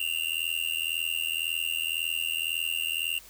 square tone with amplitude modulation, 2794 Hz, F7, in tune, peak -24 dBFS, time 0-3.19 s, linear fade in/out 5 ms, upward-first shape sine, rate 81.9 Hz, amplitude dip 100%, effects added 50 Hz sine -59 dBFS peak until 3.29 s + white hiss -51 dBFS RMS until 3.29 s

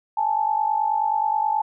sine tone pair together, 830.6 / 880 Hz, G#5 / A5, 0 / 0 cents, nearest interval minor second, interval 100 cents, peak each -23 / -21 dBFS, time 0.17-1.62 s, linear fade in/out 5 ms, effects none

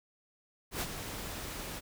pink noise with ADSR envelope, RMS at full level -33 dBFS, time 0.71-1.81 s, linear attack 100 ms, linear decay 50 ms, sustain -8 dB, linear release 33 ms, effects none

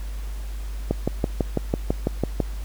click train, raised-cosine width 2 ms, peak -7 dBFS, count 10, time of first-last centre 0.91-2.403 s, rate 6.03 Hz, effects added 50 Hz sine -28 dBFS peak until 2.64 s + pink hiss -46 dBFS RMS until 2.64 s

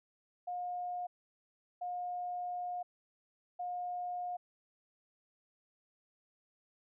sine tone bursts at uneven times, 715 Hz, F5, 41 cents sharp, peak -36 dBFS, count 3, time 0.47-1.07 / 1.81-2.83 / 3.59-4.37 s, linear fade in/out 10 ms, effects none

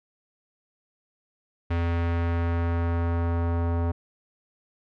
square tone with low-pass filter sweep, 84.9 Hz, F2, 48 cents flat, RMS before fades -25 dBFS, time 1.7-3.92 s, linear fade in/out 10 ms, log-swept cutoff 2400 to 990 Hz, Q 1.1, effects none

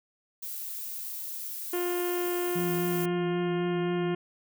violet noise, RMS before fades -37 dBFS, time 0.42-3.06 s, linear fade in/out 10 ms
harmonic tone, 353.6 Hz, F4, 22 cents sharp, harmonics 1 / 2 / 3 / 4 / 5 / 6 / 7 / 8 / 9, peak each -28 / -39 / -42 / -44 / -45 / -48 / -49 / -48 / -50 dBFS, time 1.73-4.15 s, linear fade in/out 5 ms
sine tone with vibrato, 171.7 Hz, F3, 29 cents flat, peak -30 dBFS, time 2.55-4.15 s, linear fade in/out 10 ms, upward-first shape triangle, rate 3.8 Hz, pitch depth 43 cents each way
effects none

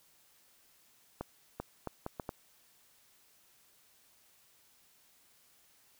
accelerating click train, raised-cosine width 1 ms, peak -23 dBFS, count 6, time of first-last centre 1.21-2.292 s, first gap 390 ms, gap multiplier 0.7, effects white hiss -66 dBFS RMS until 5.99 s

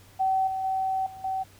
sine tone with level steps, 763 Hz, G5, 47 cents flat, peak -21 / -27 / -24 / -40 / -26 dBFS, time 0.19-1.44 s, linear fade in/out 20 ms, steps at 0.47 / 0.64 / 1.06 / 1.24 s, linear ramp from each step 5 ms, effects added 97 Hz sine -55 dBFS peak until 1.59 s + pink hiss -55 dBFS RMS until 1.59 s

